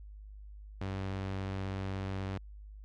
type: tone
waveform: sawtooth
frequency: 96.3 Hz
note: G2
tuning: 30 cents flat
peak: -31 dBFS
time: 0.81-2.38 s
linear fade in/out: 5 ms
effects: added 51 Hz sine -46 dBFS peak until 2.84 s + low-pass 4000 Hz 12 dB/octave